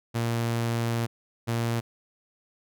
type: tone pair in turn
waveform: sawtooth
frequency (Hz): 116.54 / 116.54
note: A#2 / A#2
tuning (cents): 0 / 0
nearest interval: unison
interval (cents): 0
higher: neither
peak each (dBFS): -21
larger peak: neither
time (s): 0.14-1.07 / 1.47-1.81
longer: first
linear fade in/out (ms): 20
effects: none